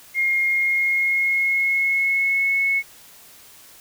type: tone with pitch glide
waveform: sine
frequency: 2136 to 2195 Hz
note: C7 to C#7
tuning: +35 to -18 cents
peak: -17 dBFS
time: 0.14-2.83 s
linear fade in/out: 50 ms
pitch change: +47 cents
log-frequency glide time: 0.48-2.52 s
effects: white hiss -47 dBFS RMS until 3.8 s